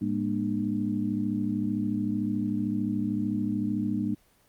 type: tone cluster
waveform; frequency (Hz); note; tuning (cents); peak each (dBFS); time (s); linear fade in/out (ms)
sine; 110 / 204.8 / 238.3 / 300.3; A2 / G#3 / A#3 / D4; 0 / -24 / +38 / +39; -36 / -29 / -31 / -31; 0.01-4.15; 10
effects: pink hiss -63 dBFS RMS until 4.48 s + Opus 24 kbps